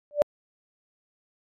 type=tone with exponential growth; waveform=sine; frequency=587.3 Hz; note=D5; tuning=in tune; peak=-11 dBFS; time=0.11-0.22 s; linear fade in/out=0 ms; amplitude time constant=22 ms; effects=MP3 64 kbps